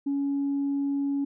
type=tone; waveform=sine; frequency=280.1 Hz; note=C#4; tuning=18 cents sharp; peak=-23 dBFS; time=0.06-1.25 s; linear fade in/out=10 ms; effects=tanh soft clip ceiling -21 dBFS